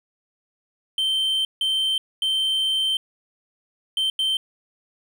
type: tone bursts at uneven times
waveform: triangle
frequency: 3114 Hz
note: G7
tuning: 12 cents flat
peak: -18 dBFS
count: 5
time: 0.98-1.45 / 1.61-1.98 / 2.22-2.97 / 3.97-4.1 / 4.19-4.37 s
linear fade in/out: 2 ms
effects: none